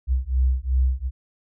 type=beating tone pair; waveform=sine; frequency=63 / 65.7 Hz; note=B1 / C2; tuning=+35 / +8 cents; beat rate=2.7 Hz; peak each=-21 dBFS; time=0.07-1.11 s; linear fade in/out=50 ms; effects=none